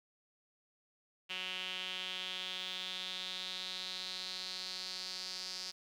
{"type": "tone with band-pass filter sweep", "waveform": "sawtooth", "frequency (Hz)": 185, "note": "F#3", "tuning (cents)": 0, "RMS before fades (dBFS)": -42, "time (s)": [1.29, 5.72], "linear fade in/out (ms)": 20, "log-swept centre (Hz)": [2900, 4900], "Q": 5, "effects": ["11-bit"]}